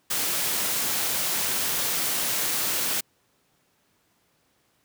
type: noise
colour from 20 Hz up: white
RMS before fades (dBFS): -26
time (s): 0.1-3.01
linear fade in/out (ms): 10
effects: pink hiss -67 dBFS RMS until 4.84 s + high-pass 100 Hz 12 dB/octave